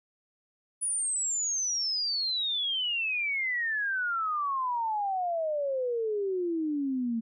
sine exponential sweep, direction down, 9910 to 223 Hz, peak -27 dBFS, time 0.81-7.21 s, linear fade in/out 20 ms, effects none

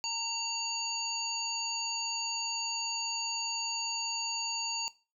harmonic tone with a mistuned harmonic, 919 Hz, A#5, 25 cents flat, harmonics 1 / 3 / 5 / 7, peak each -40 / -39 / -34 / -39 dBFS, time 0.04-4.88 s, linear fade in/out 0 ms, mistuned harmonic 7, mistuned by +82 cents, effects noise-tail reverb RT60 0.3 s tail -17 dB re dry

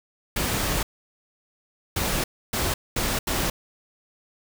pink noise bursts at uneven times, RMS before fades -25 dBFS, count 5, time 0.36-0.83 / 1.96-2.24 / 2.53-2.74 / 2.96-3.19 / 3.27-3.5 s, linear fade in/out 5 ms, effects none

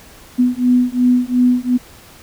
sine beating tone pair, 246.9 / 249.7 Hz, B3 / B3, 0 / +19 cents, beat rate 2.8 Hz, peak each -14 / -14 dBFS, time 0.38-1.78 s, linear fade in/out 20 ms, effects pink hiss -42 dBFS RMS until 2.22 s

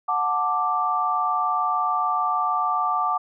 sine chord, D major, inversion first, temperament just, 734.2 / 881 / 1174.7 Hz, F#5 / A5 / D6, -14 / +2 / 0 cents, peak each -26 / -27 / -22 dBFS, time 0.08-3.18 s, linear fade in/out 10 ms, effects none

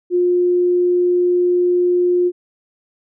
sine tone, 355.8 Hz, F4, 32 cents sharp, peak -12 dBFS, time 0.1-2.32 s, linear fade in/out 50 ms, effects none

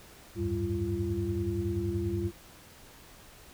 sine tone cluster, 77.7 / 94.5 / 105 / 194.5 / 343.3 Hz, D#2 / F#2 / G#2 / G3 / F4, -2 / +37 / +19 / -13 / -30 cents, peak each -38 / -34 / -36 / -37 / -32 dBFS, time 0.35-2.32 s, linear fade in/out 50 ms, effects pink hiss -53 dBFS RMS until 3.53 s

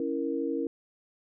sine chord, A# diminished, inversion first, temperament equal, 277.2 / 329.6 / 466.2 Hz, C#4 / E4 / A#4, 0 / 0 / 0 cents, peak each -32 dBFS, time 0-0.67 s, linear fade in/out 2 ms, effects none

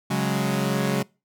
sawtooth chord, C# suspended fourth, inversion none, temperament equal, 138.59 / 185 / 207.7 Hz, C#3 / F#3 / G#3, 0 / 0 / 0 cents, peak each -22 / -22 / -22 dBFS, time 0.1-1.03 s, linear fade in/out 10 ms, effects noise-tail reverb RT60 0.3 s tail -25 dB re dry

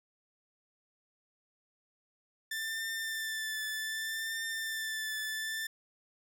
sawtooth tone with vibrato, 1773 Hz, A6, 13 cents sharp, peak -31 dBFS, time 2.51-5.67 s, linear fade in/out 5 ms, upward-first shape triangle, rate 0.65 Hz, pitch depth 29 cents each way, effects none

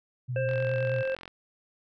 sine tone with vibrato, 123.2 Hz, B2, 4 cents flat, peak -29 dBFS, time 0.28-1.03 s, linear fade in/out 20 ms, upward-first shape sine, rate 9.5 Hz, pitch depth 45 cents each way
harmonic tone, 529 Hz, C5, 19 cents sharp, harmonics 1 / 3 / 5, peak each -27 / -37 / -41 dBFS, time 0.36-1.15 s, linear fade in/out 2 ms
click train, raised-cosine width 0.3 ms, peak -26 dBFS, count 36, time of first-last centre 0.49-1.278 s, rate 44.4 Hz
effects none

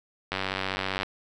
click train, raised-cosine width 0.3 ms, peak -12 dBFS, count 69, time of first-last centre 0.32-1.032 s, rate 95.5 Hz, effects none

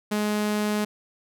sawtooth tone, 210 Hz, G#3, 19 cents sharp, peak -19 dBFS, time 0.11-0.85 s, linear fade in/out 10 ms, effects none

